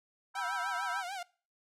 sine chord, E minor, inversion second, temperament equal with one note detuned, 968.6 / 1318.5 / 1568 Hz, B5 / E6 / G6, -34 / 0 / 0 cents, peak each -38 dBFS, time 0.34-1.04 s, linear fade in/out 50 ms
sawtooth tone with vibrato, 751 Hz, F#5, 26 cents sharp, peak -34 dBFS, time 0.35-1.23 s, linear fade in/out 5 ms, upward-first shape triangle, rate 6.7 Hz, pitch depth 150 cents each way
effects noise-tail reverb RT60 0.4 s tail -23 dB re dry + low-pass 10000 Hz 12 dB/octave

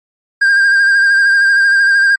triangle tone with vibrato, 1600 Hz, G6, 35 cents sharp, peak -5 dBFS, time 0.41-2.16 s, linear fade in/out 10 ms, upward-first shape sine, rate 13 Hz, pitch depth 32 cents each way, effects MP3 48 kbps

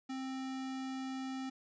square tone, 263.4 Hz, C4, 12 cents sharp, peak -39 dBFS, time 0.09-1.5 s, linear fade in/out 10 ms, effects resampled to 16000 Hz + 12-bit

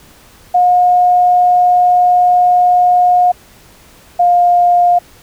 sine tone pair in turn, 718 / 706.1 Hz, F5 / F5, +48 / +19 cents, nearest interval unison, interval 29 cents, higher first, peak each -6 dBFS, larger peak neither, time 0.54-3.32 / 4.19-4.99 s, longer first, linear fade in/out 10 ms, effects pink hiss -43 dBFS RMS until 5.22 s

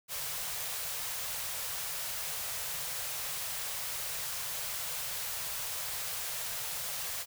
white band-stop noise, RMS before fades -37 dBFS, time 0.08-7.26 s, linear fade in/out 50 ms, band 170 to 450 Hz, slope 48 dB/octave, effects none

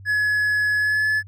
triangle tone with pitch glide, 1695 to 1721.6 Hz, G#6 to A6, +35 to -38 cents, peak -16 dBFS, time 0.05-1.23 s, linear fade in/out 50 ms, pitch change +27 cents, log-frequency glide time 0.76-1.08 s, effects added 97 Hz sine -39 dBFS peak until 1.27 s

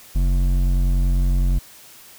sine tone with hard clipping, 45.31 Hz, F#1, 36 cents flat, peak -17 dBFS, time 0.15-1.59 s, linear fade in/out 10 ms, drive 10 dB, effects white hiss -45 dBFS RMS until 2.18 s

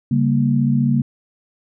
sine chord, G diminished, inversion second, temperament equal, 138.59 / 196 / 233.1 Hz, Db3 / G3 / Bb3, 0 / 0 / 0 cents, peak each -17 / -22 / -17 dBFS, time 0.11-1.02 s, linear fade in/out 5 ms, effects none

